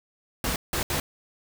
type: noise bursts at uneven times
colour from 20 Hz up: pink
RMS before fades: -27 dBFS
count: 3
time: 0.44-0.56 / 0.73-0.83 / 0.9-1 s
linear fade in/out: 2 ms
effects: none